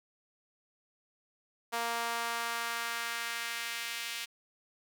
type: tone with high-pass filter sweep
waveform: sawtooth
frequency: 233.1 Hz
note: A#3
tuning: in tune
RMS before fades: -36 dBFS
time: 1.72-4.26 s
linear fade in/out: 20 ms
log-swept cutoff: 790 to 2600 Hz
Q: 1.3
effects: none